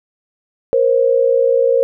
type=tone pair together; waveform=sine; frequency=472.5 / 532.7 Hz; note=A#4 / C5; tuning=+23 / +31 cents; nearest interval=major second; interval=208 cents; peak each=-13 dBFS; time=0.73-1.83 s; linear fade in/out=0 ms; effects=none